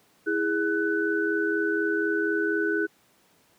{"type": "tone cluster", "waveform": "sine", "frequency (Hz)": [327.8, 411.9, 1496], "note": ["E4", "G#4", "F#6"], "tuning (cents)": [-10, -14, 19], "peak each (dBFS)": -27, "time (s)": [0.26, 2.87], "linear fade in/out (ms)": 20, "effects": ["pink hiss -62 dBFS RMS until 3.58 s", "high-pass 150 Hz 12 dB/octave"]}